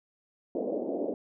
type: band-pass noise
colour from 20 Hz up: white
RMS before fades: -32 dBFS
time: 0.55-1.14 s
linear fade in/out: 2 ms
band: 220 to 620 Hz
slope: 48 dB/octave
effects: none